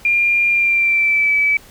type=tone with pitch glide; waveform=sine; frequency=2400 to 2298 Hz; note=D7 to D7; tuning=+37 to -38 cents; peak=-12 dBFS; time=0.05-1.57 s; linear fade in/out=2 ms; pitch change=-75 cents; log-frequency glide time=0.5-1.34 s; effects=pink hiss -44 dBFS RMS until 1.7 s